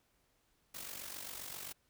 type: noise with amplitude modulation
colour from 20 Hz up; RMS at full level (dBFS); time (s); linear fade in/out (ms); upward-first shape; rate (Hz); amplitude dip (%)
white; -43; 0.74-1.73; 10; sine; 47.5; 65
effects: pink hiss -75 dBFS RMS until 1.89 s